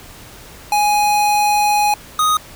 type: tone pair in turn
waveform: square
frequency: 832 / 1246.6 Hz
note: G#5 / D#6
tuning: +3 / +3 cents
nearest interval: perfect fifth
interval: 700 cents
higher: second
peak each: -13 dBFS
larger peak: neither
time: 0.72-1.94 / 2.19-2.37 s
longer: first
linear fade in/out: 2 ms
effects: pink hiss -39 dBFS RMS until 2.55 s